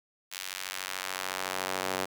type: tone with high-pass filter sweep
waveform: sawtooth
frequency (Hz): 93.7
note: F#2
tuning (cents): +22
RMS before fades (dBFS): -35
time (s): 0.31-2.06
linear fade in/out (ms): 20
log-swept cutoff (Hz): 2700 to 450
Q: 0.71
effects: none